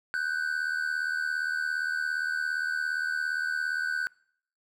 triangle tone pair together, 1488 / 1565.4 Hz, F#6 / G6, +9 / -3 cents, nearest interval minor second, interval 88 cents, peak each -27 / -30 dBFS, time 0.14-4.07 s, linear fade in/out 0 ms, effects noise-tail reverb RT60 0.6 s tail -24 dB re dry

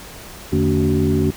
sine tone cluster, 86.6 / 150.7 / 225 / 284.8 / 375.8 Hz, F2 / D3 / A3 / C#4 / F#4, -14 / +45 / +39 / +47 / +27 cents, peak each -20 dBFS, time 0.52-1.31 s, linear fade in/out 10 ms, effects tanh soft clip ceiling -6 dBFS + pink hiss -37 dBFS RMS until 1.36 s

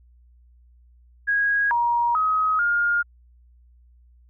sine tone with pitch steps, 1647 / 948 / 1267 / 1416 Hz, G#6 / A#5 / D#6 / F6, -15 / +29 / +31 / +23 cents, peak -18 dBFS, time 1.27-3.03 s, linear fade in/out 20 ms, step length 440 ms, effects added 60 Hz sine -51 dBFS peak until 4.29 s

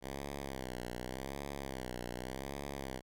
5% pulse tone with vibrato, 65.41 Hz, C2, in tune, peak -29 dBFS, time 0.01-3.02 s, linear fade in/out 50 ms, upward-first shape sine, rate 0.86 Hz, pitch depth 130 cents each way, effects none

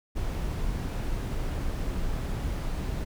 brown noise, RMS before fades -30 dBFS, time 0.15-3.05 s, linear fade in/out 20 ms, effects none

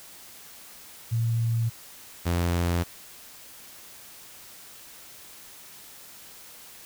sine / sawtooth tone pair in turn, 115.1 / 86.51 Hz, A#2 / F2, -22 / -16 cents, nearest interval perfect fourth, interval 494 cents, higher first, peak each -22 / -19 dBFS, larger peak second, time 1.11-1.7 / 2.25-2.84 s, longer neither, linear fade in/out 20 ms, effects white hiss -47 dBFS RMS until 6.85 s

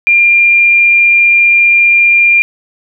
sine tone, 2395 Hz, D7, 33 cents sharp, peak -4 dBFS, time 0.07-2.42 s, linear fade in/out 0 ms, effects none

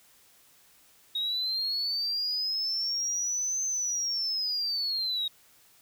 sine linear two-way sweep, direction up then down, 3762 to 6240 to 3762 Hz, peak -26 dBFS, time 1.15-5.28 s, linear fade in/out 5 ms, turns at 3.64 s, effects tanh soft clip ceiling -24 dBFS + white hiss -60 dBFS RMS until 5.81 s

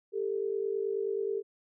sine tone pair together, 397.1 / 446.5 Hz, G4 / A4, +22 / +25 cents, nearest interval major second, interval 203 cents, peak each -31 / -33 dBFS, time 0.12-1.43 s, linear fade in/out 50 ms, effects none

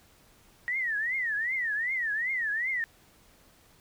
sine tone with vibrato, 1884 Hz, A#6, 18 cents sharp, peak -27 dBFS, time 0.68-2.84 s, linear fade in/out 0 ms, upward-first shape triangle, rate 2.6 Hz, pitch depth 240 cents each way, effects pink hiss -60 dBFS RMS until 3.8 s

